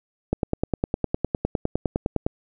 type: click train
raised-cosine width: 2 ms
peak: -8 dBFS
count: 20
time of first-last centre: 0.33-2.265 s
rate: 9.82 Hz
effects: none